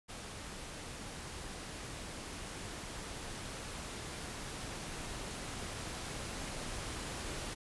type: noise with level ramp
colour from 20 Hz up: pink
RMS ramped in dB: -46 to -41 dBFS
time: 0.08-7.55 s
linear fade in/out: 20 ms
effects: resampled to 24000 Hz